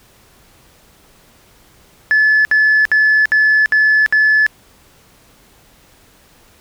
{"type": "tone bursts", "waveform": "sine", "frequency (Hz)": 1727, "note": "A6", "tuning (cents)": -33, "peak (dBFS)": -7, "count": 6, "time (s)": [2.11, 4.465], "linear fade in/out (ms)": 0, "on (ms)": 340, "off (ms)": 63, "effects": ["tanh soft clip ceiling -6 dBFS", "pink hiss -49 dBFS RMS until 6.6 s"]}